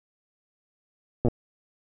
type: slowing click train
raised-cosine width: 2 ms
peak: -10 dBFS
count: 5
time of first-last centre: 1.25-1.283 s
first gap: 8 ms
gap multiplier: 1.03
effects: none